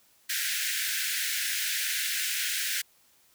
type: high-pass noise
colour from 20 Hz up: pink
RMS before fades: -30 dBFS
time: 0.29-2.82 s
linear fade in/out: 10 ms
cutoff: 1500 Hz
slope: 96 dB/octave
effects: white hiss -63 dBFS RMS until 3.34 s